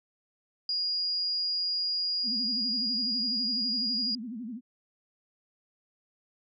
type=tone; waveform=sine; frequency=4861 Hz; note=D#8; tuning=41 cents flat; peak=-27 dBFS; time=0.69-4.15 s; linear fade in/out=2 ms
type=tone with vibrato; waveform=sine; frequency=233.2 Hz; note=A#3; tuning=1 cent sharp; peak=-35 dBFS; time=2.23-4.61 s; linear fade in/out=50 ms; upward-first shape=sine; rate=12 Hz; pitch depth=180 cents each way
effects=none